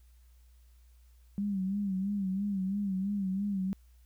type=tone with vibrato; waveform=sine; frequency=196 Hz; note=G3; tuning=in tune; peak=-29 dBFS; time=1.38-3.73 s; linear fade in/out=0 ms; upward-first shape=sine; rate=3 Hz; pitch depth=82 cents each way; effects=added 60 Hz sine -56 dBFS peak until 4.05 s + white hiss -72 dBFS RMS until 4.05 s